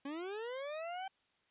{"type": "linear sweep", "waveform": "40% pulse", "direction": "up", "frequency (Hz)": [270.1, 780], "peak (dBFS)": -39, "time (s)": [0.05, 1.08], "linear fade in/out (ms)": 5, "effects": ["white hiss -75 dBFS RMS until 1.5 s", "resampled to 8000 Hz"]}